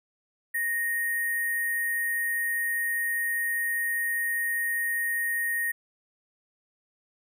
sine tone with sample-and-hold, 1865 Hz, A#6, in tune, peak -25 dBFS, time 0.54-5.72 s, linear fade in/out 10 ms, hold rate 11025 Hz, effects none

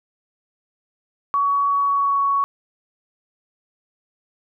sine tone with pitch glide, 1126 to 1116.3 Hz, C#6 to C#6, +27 to +12 cents, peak -16 dBFS, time 1.34-2.44 s, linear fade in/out 0 ms, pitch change -15 cents, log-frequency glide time 1.79-2.22 s, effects none

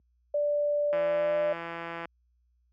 sine tone with pitch glide, 586 to 596.9 Hz, D5 to D5, -4 to +28 cents, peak -24 dBFS, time 0.34-1.53 s, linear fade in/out 5 ms, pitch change +32 cents, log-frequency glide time 1.03-1.35 s
click train, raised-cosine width 0.5 ms, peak -22 dBFS, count 190, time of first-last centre 0.93-2.055 s, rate 168 Hz
effects added 60 Hz sine -45 dBFS peak until 2.72 s + high-pass 200 Hz 12 dB/octave

